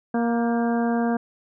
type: harmonic tone with a mistuned harmonic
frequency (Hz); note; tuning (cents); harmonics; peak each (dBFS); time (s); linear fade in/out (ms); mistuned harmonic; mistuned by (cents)
234.4; A#3; +10; 1 / 2 / 3 / 4 / 5 / 6 / 7; -21 / -28 / -28 / -35 / -38 / -40 / -36; 0.14-1.17; 5; 7; -41
effects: none